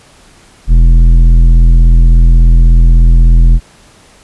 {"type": "tone with tanh clipping", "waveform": "sine", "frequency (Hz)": 41.76, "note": "E1", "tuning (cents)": 23, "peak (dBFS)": -3, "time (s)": [0.67, 3.6], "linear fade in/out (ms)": 50, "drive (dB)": 10, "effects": ["pink hiss -42 dBFS RMS until 4.23 s", "resampled to 24000 Hz"]}